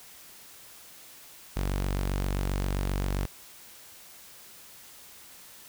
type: tone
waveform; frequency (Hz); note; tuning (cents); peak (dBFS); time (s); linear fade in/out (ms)
sawtooth; 47.56; F#1; +48; -23; 1.56-3.26; 10
effects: white hiss -50 dBFS RMS until 5.68 s